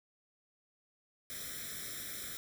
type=noise with comb filter; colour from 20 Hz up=white; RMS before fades=-43 dBFS; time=1.3-2.37 s; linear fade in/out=0 ms; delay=0.54 ms; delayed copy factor=+1; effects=none